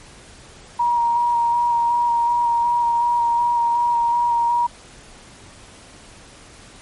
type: tone with vibrato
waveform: sine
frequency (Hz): 947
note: A#5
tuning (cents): +27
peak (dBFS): -15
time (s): 0.79-4.67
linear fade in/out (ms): 10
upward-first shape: square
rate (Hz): 2.7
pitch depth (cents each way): 13
effects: pink hiss -44 dBFS RMS until 6.81 s + MP3 48 kbps